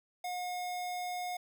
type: tone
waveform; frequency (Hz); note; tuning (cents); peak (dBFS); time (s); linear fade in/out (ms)
square; 720; F#5; -47; -36; 0.24-1.37; 5
effects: none